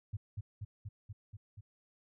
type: tone with echo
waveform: sine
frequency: 102.9 Hz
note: G#2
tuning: 16 cents flat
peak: -34 dBFS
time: 0.13-0.17 s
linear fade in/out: 10 ms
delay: 240 ms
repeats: 6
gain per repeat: -2 dB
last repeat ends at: 1.61 s
effects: none